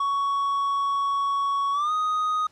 triangle tone with pitch glide, 1117 to 1246.6 Hz, C#6 to D#6, +13 to +3 cents, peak -20 dBFS, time 0-2.47 s, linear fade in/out 5 ms, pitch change +190 cents, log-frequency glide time 1.72-1.92 s, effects pink hiss -60 dBFS RMS until 2.51 s + low-pass 8000 Hz 12 dB/octave

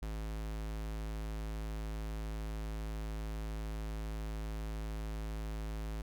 square tone, 53.6 Hz, A1, 45 cents flat, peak -38 dBFS, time 0.02-6.02 s, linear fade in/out 5 ms, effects none

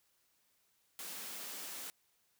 white high-pass noise, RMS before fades -45 dBFS, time 0.99-1.9 s, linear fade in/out 0 ms, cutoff 170 Hz, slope 96 dB/octave, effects white hiss -75 dBFS RMS until 2.39 s

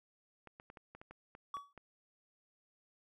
clicks, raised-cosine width 0.5 ms, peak -37 dBFS, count 10, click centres 0.473 / 0.599 / 0.701 / 0.772 / 0.95 / 1.015 / 1.11 / 1.351 / 1.569 / 1.777 s
triangle tone with exponential decay, 1135 Hz, C#6, 41 cents sharp, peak -34 dBFS, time 1.54-1.73 s, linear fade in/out 2 ms, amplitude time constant 41 ms
effects none

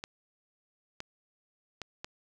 clicks, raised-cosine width 0.2 ms, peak -21 dBFS, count 4, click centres 0.039 / 1.004 / 1.817 / 2.045 s, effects none

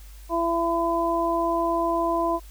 harmonic tone, 336.5 Hz, E4, 36 cents sharp, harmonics 1 / 2 / 3, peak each -26 / -25 / -25 dBFS, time 0.29-2.4 s, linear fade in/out 50 ms, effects added 50 Hz sine -41 dBFS peak until 2.5 s + white hiss -53 dBFS RMS until 2.5 s

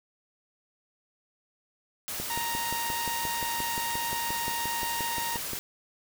white noise, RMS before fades -35 dBFS, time 2.08-5.59 s, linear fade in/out 0 ms
click train, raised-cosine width 2 ms, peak -23 dBFS, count 20, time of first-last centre 2.2-5.533 s, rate 5.7 Hz
sawtooth tone, 932.3 Hz, A#5, in tune, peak -27 dBFS, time 2.3-5.37 s, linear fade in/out 2 ms
effects none

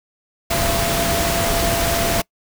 sine tone in noise, 678 Hz, E5, 49 cents sharp, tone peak -22 dBFS, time 0.5-2.22 s, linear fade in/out 10 ms, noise pink, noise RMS -20 dBFS, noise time 0.5-2.22 s, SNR -5 dB, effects noise-tail reverb RT60 0.1 s tail -24 dB re dry

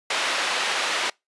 white band-pass noise, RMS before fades -25 dBFS, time 0.1-1.1 s, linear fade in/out 5 ms, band 510 to 3300 Hz, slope 12 dB/octave, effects noise-tail reverb RT60 0.2 s tail -25 dB re dry + resampled to 24000 Hz

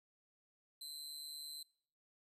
sawtooth tone with amplitude modulation, 4073 Hz, C8, 47 cents flat, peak -40 dBFS, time 0.81-1.63 s, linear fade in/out 5 ms, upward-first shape sine, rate 149 Hz, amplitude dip 75%, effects noise-tail reverb RT60 0.6 s tail -25 dB re dry + resampled to 32000 Hz

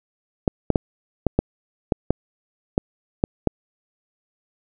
clicks, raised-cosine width 2 ms, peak -3 dBFS, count 10, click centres 0.478 / 0.703 / 0.758 / 1.267 / 1.39 / 1.922 / 2.106 / 2.779 / 3.239 / 3.473 s, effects none

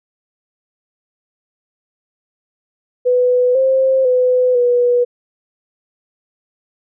sine tone with pitch steps, 497.1 / 528 / 503 / 487.3 Hz, B4 / C5 / B4 / B4, +11 / +16 / +32 / -23 cents, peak -10 dBFS, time 3.05-5.05 s, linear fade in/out 20 ms, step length 500 ms, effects none

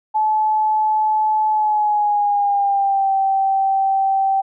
sine tone with pitch glide, 862 to 776.9 Hz, A5 to G5, -36 to -16 cents, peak -14 dBFS, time 0.14-4.42 s, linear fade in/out 20 ms, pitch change -180 cents, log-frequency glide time 1.49-3.12 s, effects none

